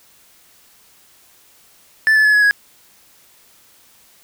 triangle tone with pitch steps, 1756 / 1731.8 / 1708 / 1684.5 / 1661.3 Hz, A6 / A6 / G#6 / G#6 / G#6, -4 / -28 / +48 / +24 / 0 cents, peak -8 dBFS, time 2.07-2.51 s, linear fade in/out 0 ms, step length 88 ms, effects white hiss -51 dBFS RMS until 4.23 s

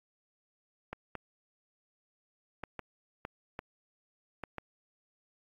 clicks, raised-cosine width 0.5 ms, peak -23 dBFS, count 8, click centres 0.93 / 1.153 / 2.637 / 2.793 / 3.251 / 3.591 / 4.437 / 4.583 s, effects AAC 32 kbps

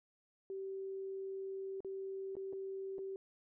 sine tone with dropouts, 386.3 Hz, G4, 25 cents flat, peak -40 dBFS, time 0.5-3.16 s, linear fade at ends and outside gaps 1 ms, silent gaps 1.805-1.847 / 2.354-2.367 / 2.527-2.532 / 2.983-2.989 s, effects none

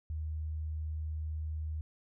sine tone, 77.78 Hz, D#2, in tune, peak -34 dBFS, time 0.1-1.81 s, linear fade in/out 0 ms, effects none

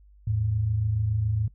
sine tone pair together, 80.98 / 108.1 Hz, E2 / A2, -30 / -30 cents, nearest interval perfect fourth, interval 500 cents, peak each -31 / -23 dBFS, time 0.27-1.48 s, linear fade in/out 5 ms, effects noise-tail reverb RT60 0.1 s tail -22 dB re dry + added 50 Hz sine -51 dBFS peak until 1.54 s

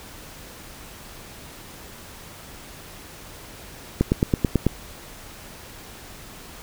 click train, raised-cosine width 3 ms, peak -4 dBFS, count 7, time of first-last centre 4.01-4.666 s, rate 9.14 Hz, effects pink hiss -42 dBFS RMS until 6.62 s

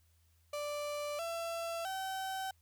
35% pulse tone with pitch steps, 587.3 / 670.7 / 766 Hz, D5 / E5 / G5, 0 / +30 / -40 cents, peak -35 dBFS, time 0.53-2.51 s, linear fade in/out 5 ms, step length 660 ms, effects added 82 Hz sine -67 dBFS peak until 2.61 s + white hiss -75 dBFS RMS until 2.61 s

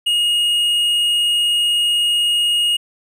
sine tone with tanh clipping, 2868 Hz, F7, 45 cents sharp, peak -15 dBFS, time 0.06-2.77 s, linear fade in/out 10 ms, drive 7 dB, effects none

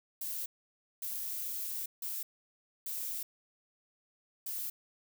violet noise bursts at uneven times, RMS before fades -38 dBFS, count 5, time 0.21-0.46 / 1.02-1.86 / 2.02-2.23 / 2.86-3.23 / 4.46-4.7 s, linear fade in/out 5 ms, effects none

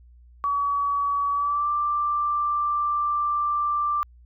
sine tone with pitch glide, 1136 to 1178.8 Hz, C#6 to D6, +42 to +6 cents, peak -21 dBFS, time 0.44-4.03 s, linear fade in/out 0 ms, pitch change +64 cents, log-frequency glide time 1.32-1.69 s, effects added 60 Hz sine -48 dBFS peak until 4.25 s

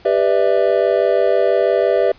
triangle chord, E minor seventh, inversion first, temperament just, 395.6 / 494.4 / 593.3 / 659.3 Hz, G4 / B4 / D5 / E5, +16 / +2 / +18 / 0 cents, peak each -16 dBFS, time 0.05-2.12 s, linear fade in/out 5 ms, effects pink hiss -47 dBFS RMS until 2.18 s + resampled to 11025 Hz

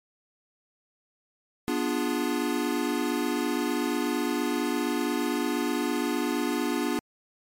square chord, B diminished seventh, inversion none, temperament equal with one note detuned, 245.1 / 293.7 / 349.2 / 415.3 Hz, B3 / D4 / F4 / Ab4, -13 / 0 / 0 / 0 cents, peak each -31 / -30 / -32 / -35 dBFS, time 1.68-6.99 s, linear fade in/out 0 ms, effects MP3 64 kbps

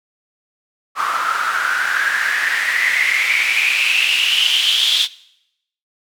white noise with band-pass filter sweep, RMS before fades -17 dBFS, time 0.95-5.08 s, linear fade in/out 50 ms, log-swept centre 1200 to 3500 Hz, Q 8.5, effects noise-tail reverb RT60 0.8 s tail -20 dB re dry

